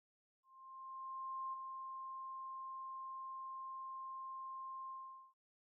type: tone with ADSR envelope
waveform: sine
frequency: 1057 Hz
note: C6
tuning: 17 cents sharp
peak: -40 dBFS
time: 0.43-5.34 s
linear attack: 1100 ms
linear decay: 16 ms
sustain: -5 dB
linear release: 440 ms
effects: none